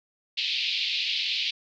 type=band-pass noise; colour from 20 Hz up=white; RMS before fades=-28 dBFS; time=0.37-1.51 s; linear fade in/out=10 ms; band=2400 to 4400 Hz; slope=48 dB/octave; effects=none